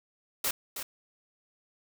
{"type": "noise with echo", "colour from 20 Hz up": "white", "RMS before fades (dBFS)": -29, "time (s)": [0.44, 0.51], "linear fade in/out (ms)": 5, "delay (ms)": 320, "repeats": 1, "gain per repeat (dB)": -8, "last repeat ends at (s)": 0.83, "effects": []}